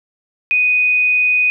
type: tone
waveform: sine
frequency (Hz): 2489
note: D#7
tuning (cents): 0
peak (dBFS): -11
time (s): 0.51-1.5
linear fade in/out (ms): 0
effects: none